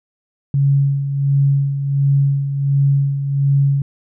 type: tone with tremolo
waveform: sine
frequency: 139.4 Hz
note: C#3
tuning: 10 cents sharp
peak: -10 dBFS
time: 0.54-3.82 s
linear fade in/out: 2 ms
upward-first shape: sine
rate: 1.4 Hz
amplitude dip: 60%
effects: none